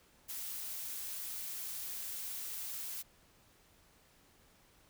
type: noise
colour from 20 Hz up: blue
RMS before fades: -42 dBFS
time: 0.28-3.03 s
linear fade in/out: 20 ms
effects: pink hiss -66 dBFS RMS until 4.89 s